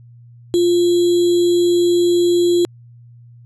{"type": "tone with sample-and-hold", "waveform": "sine", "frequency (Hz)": 349.2, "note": "F4", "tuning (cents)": 0, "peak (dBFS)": -11, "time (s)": [0.54, 2.65], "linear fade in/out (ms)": 0, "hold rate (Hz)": 3675, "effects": ["added 119 Hz sine -40 dBFS peak until 3.45 s", "resampled to 24000 Hz"]}